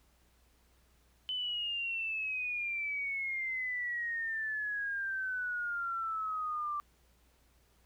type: exponential sweep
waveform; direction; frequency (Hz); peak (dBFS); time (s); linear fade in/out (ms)
sine; down; 3034 to 1172; -33; 1.29-6.8; 0
effects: added 60 Hz sine -67 dBFS peak until 7.85 s + pink hiss -70 dBFS RMS until 7.85 s